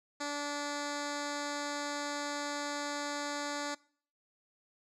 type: tone with low-pass filter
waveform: 10% pulse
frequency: 290 Hz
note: D4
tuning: 22 cents flat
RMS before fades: -37 dBFS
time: 0.2-3.75 s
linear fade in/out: 10 ms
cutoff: 6400 Hz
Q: 2.4
effects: noise-tail reverb RT60 0.5 s tail -22 dB re dry